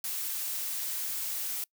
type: noise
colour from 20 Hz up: blue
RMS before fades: -34 dBFS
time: 0.04-1.64 s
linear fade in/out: 2 ms
effects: noise-tail reverb RT60 0.1 s tail -25 dB re dry